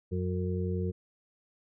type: harmonic tone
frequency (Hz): 91.2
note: F#2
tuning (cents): -24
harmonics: 1 / 2 / 4 / 5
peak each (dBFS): -31 / -34 / -37 / -38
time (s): 0.11-0.92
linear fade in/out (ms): 20
effects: none